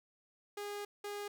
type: tone bursts at uneven times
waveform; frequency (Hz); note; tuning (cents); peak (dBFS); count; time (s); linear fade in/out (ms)
sawtooth; 409.9; G#4; -23; -36; 2; 0.57-0.85 / 1.04-1.28; 5
effects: none